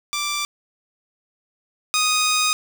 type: tone pair in turn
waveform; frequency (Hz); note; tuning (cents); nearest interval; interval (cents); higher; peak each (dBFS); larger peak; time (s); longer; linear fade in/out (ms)
10% pulse; 1174.7 / 1244.6; D6 / D#6; 0 / 0; minor second; 100; second; -14 / -9; second; 0.13-0.45 / 1.94-2.53; second; 0
effects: 7-bit